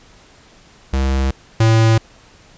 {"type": "tone pair in turn", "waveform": "square", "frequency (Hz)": [66.7, 112.18], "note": ["C2", "A2"], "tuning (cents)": [34, 34], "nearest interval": "major sixth", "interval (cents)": 900, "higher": "second", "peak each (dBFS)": [-15, -10], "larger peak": "second", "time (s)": [[0.93, 1.31], [1.6, 1.98]], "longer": "neither", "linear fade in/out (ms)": 5, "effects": ["pink hiss -47 dBFS RMS until 2.57 s", "resampled to 16000 Hz"]}